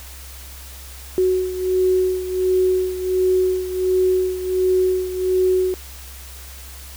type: beating tone pair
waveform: sine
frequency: 370 / 371.4 Hz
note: F#4 / F#4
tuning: 0 / +7 cents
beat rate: 1.4 Hz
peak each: -17 / -22 dBFS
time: 1.18-5.74 s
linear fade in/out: 0 ms
effects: added 66 Hz sine -37 dBFS peak until 6.96 s + white hiss -40 dBFS RMS until 6.96 s